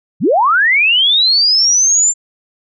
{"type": "linear sweep", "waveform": "sine", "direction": "up", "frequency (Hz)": [112, 7350], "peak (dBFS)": -8, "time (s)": [0.2, 2.14], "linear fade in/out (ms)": 50, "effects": []}